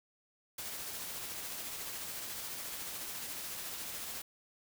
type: noise with tremolo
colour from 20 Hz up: white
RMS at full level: -41 dBFS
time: 0.58-4.22 s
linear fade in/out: 5 ms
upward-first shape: sine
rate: 14 Hz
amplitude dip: 25%
effects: none